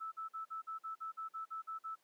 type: tone bursts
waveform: sine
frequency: 1313 Hz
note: E6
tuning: 7 cents flat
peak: -40 dBFS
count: 12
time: 0-1.957 s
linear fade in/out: 20 ms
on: 120 ms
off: 47 ms
effects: pink hiss -74 dBFS RMS until 2.03 s + high-pass 400 Hz 12 dB/octave